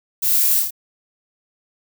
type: noise with echo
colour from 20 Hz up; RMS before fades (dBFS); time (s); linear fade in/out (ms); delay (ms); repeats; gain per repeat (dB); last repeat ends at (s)
violet; -20; 0.22-0.6; 10; 27; 4; -2; 0.708
effects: none